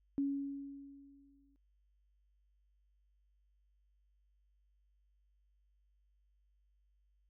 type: tone with exponential decay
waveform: sine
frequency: 278.8 Hz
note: C#4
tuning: 10 cents sharp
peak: -30 dBFS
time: 0.18-1.56 s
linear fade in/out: 0 ms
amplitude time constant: 300 ms
effects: added 50 Hz sine -70 dBFS peak until 7.29 s